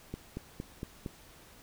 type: click train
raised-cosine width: 3 ms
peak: -24 dBFS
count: 5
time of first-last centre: 0.14-1.062 s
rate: 4.34 Hz
effects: pink hiss -56 dBFS RMS until 1.62 s